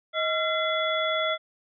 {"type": "harmonic tone with a mistuned harmonic", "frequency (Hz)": 682, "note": "F5", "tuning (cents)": -41, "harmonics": [1, 2, 3, 5], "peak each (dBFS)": [-27, -29, -31, -30], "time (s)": [0.13, 1.38], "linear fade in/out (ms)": 50, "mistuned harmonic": 1, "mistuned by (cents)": -130, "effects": []}